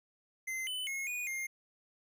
square tone with pitch steps, 2069 / 3012 / 2167 / 2462 / 2121 Hz, C7 / F#7 / C#7 / D#7 / C7, -20 / +30 / -40 / -19 / +23 cents, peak -36 dBFS, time 0.47-1.47 s, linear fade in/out 10 ms, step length 200 ms, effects none

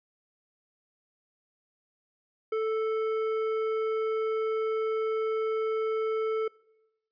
triangle tone with hard clipping, 440 Hz, A4, in tune, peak -28 dBFS, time 2.52-6.48 s, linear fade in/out 5 ms, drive 13 dB, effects noise-tail reverb RT60 1.0 s tail -25 dB re dry + resampled to 11025 Hz

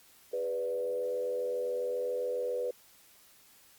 sine tone with frequency modulation, 493.9 Hz, B4, in tune, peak -30 dBFS, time 0.33-2.71 s, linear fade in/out 5 ms, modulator 87.3 Hz, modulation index 0.71, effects white hiss -60 dBFS RMS until 3.78 s + Opus 48 kbps

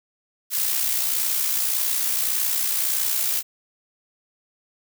blue noise with amplitude modulation, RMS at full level -21 dBFS, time 0.5-3.43 s, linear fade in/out 50 ms, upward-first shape sine, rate 61.7 Hz, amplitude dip 45%, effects none

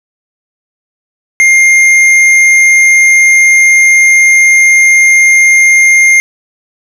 sine tone with hard clipping, 2116 Hz, C7, 19 cents sharp, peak -4 dBFS, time 1.4-6.2 s, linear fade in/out 0 ms, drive 8 dB, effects none

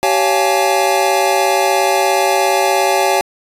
square tone cluster, 385.7 / 558 / 696 / 809 / 866 Hz, G4 / C#5 / F5 / G#5 / A5, -28 / +11 / -6 / -46 / -28 cents, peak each -19 dBFS, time 0.03-3.21 s, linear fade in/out 0 ms, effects resampled to 32000 Hz

